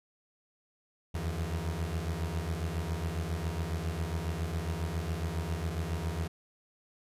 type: beating tone pair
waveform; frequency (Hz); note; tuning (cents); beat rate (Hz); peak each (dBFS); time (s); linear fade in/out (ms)
30% pulse; 78.7 / 86; D#2 / F2; +20 / -26; 7.3; -32 / -32; 1.14-6.28; 10
effects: resampled to 32000 Hz